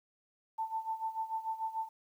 sine tone with tremolo, 889 Hz, A5, 18 cents sharp, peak -31 dBFS, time 0.58-1.89 s, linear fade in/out 10 ms, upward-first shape sine, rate 6.8 Hz, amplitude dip 80%, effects 11-bit

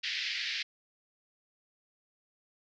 pink band-pass noise, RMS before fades -35 dBFS, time 0.03-0.63 s, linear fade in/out 10 ms, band 1800 to 5100 Hz, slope 48 dB/octave, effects none

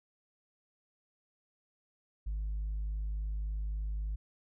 triangle tone with tanh clipping, 51.8 Hz, G#1, 4 cents flat, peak -33 dBFS, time 2.26-4.16 s, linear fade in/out 10 ms, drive 6 dB, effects none

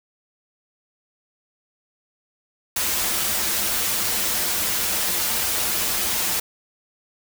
white noise with comb filter, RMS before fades -23 dBFS, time 2.76-6.4 s, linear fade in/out 5 ms, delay 7.3 ms, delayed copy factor -0.65, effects none

